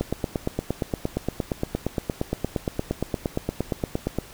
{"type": "click train", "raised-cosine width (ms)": 2, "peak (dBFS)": -10, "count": 37, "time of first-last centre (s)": [0.01, 4.186], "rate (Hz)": 8.62, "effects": ["pink hiss -45 dBFS RMS until 4.33 s"]}